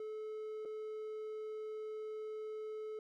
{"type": "tone with dropouts", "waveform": "triangle", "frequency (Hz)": 432.1, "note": "A4", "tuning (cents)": -31, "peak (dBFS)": -39, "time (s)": [0, 2.99], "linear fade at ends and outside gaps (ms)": 2, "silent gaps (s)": [0.651, 0.655], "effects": []}